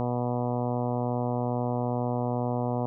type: harmonic tone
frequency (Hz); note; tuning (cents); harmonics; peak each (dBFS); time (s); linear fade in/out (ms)
122.3; B2; -16; 1 / 2 / 3 / 4 / 5 / 6 / 7 / 8 / 9 / 10; -30 / -31 / -38 / -34 / -35 / -35 / -40 / -40 / -48 / -51; 0-2.86; 0
effects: none